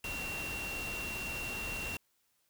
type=tone in noise; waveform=sine; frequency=2741 Hz; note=F7; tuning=33 cents flat; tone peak=-38 dBFS; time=0.04-1.97 s; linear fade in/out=2 ms; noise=pink; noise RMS=-42 dBFS; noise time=0.04-1.97 s; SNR=+1 dB; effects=white hiss -75 dBFS RMS until 2.49 s